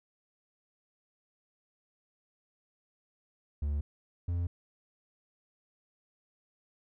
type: tone pair in turn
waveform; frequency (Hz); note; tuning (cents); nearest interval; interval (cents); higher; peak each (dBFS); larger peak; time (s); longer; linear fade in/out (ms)
triangle; 72.8 / 86.8; D2 / F2; -15 / -10; minor third; 305; second; -27; neither; 3.62-3.81 / 4.28-4.47; neither; 5
effects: none